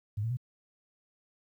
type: tone with pitch steps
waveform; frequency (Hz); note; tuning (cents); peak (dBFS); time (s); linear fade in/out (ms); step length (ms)
sine; 103.83 / 113.88 / 124.91; G#2 / A#2 / B2; 0 / -40 / +20; -29; 0.17-0.371; 10; 67
effects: 11-bit